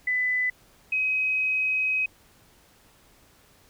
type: tone pair in turn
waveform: sine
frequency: 2000 / 2532 Hz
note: B6 / D#7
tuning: +21 / +30 cents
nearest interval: major third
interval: 409 cents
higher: second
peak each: -22 / -22 dBFS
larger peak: neither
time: 0.07-0.5 / 0.92-2.06 s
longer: second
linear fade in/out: 5 ms
effects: pink hiss -58 dBFS RMS until 3.69 s